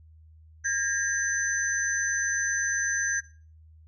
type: tone cluster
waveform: sine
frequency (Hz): 1618 / 1718 / 1866 / 6100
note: G#6 / A6 / A#6 / G8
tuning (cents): -46 / -42 / +1 / -48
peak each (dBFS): -27 / -34 / -35 / -29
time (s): 0.64-3.21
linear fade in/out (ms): 20
effects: noise-tail reverb RT60 0.4 s tail -19 dB re dry + added 79 Hz sine -50 dBFS peak until 3.87 s